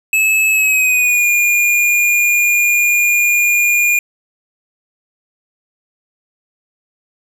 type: tone with pitch glide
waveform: square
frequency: 2597 to 2423 Hz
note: E7 to D#7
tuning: -26 to -47 cents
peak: -11 dBFS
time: 0.13-3.99 s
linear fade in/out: 2 ms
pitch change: -121 cents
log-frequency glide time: 0.49-1.29 s
effects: none